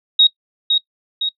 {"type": "tone with echo", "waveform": "sine", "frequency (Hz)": 3774, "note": "A#7", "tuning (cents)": 21, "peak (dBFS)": -7, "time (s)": [0.19, 0.27], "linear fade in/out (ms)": 5, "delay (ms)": 510, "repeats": 2, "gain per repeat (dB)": -5, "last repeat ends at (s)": 1.29, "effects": ["noise-tail reverb RT60 0.1 s tail -21 dB re dry"]}